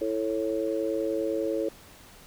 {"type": "chord", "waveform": "sine", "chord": "A major", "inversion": "second", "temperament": "just", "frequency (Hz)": [330, 440, 550], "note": ["E4", "A4", "C#5"], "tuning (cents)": [2, 0, -14], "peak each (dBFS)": [-30, -30, -30], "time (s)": [0.01, 1.69], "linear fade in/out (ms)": 5, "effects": ["pink hiss -51 dBFS RMS until 2.26 s"]}